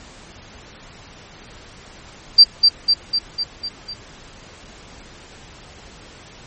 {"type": "tone with echo", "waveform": "sine", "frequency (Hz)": 4699, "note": "D8", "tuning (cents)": 0, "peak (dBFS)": -3, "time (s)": [2.38, 2.44], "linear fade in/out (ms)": 10, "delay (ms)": 250, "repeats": 6, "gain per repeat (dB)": -4, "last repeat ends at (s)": 3.94, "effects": ["pink hiss -42 dBFS RMS until 6.46 s", "MP3 32 kbps"]}